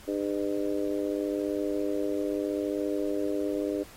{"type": "harmonic tone", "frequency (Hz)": 100.8, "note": "G2", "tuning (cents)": 49, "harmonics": [3, 4, 5, 6], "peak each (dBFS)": [-30, -32, -34, -36], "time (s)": [0.07, 3.84], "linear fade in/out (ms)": 20, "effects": ["pink hiss -51 dBFS RMS until 3.96 s", "AAC 48 kbps"]}